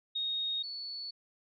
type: tone pair in turn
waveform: sine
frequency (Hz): 3729 / 4435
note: A#7 / C#8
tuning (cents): 0 / 0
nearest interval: minor third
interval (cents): 300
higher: second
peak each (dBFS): -31 / -38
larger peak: first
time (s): 0.15-0.63 / 0.63-1.11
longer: neither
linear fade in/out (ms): 10
effects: none